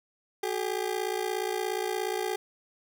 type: ring-modulated tone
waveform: 30% pulse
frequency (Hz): 401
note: G4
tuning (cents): +39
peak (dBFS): -23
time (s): 0.43-2.36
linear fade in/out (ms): 0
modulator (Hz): 28.5
effects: none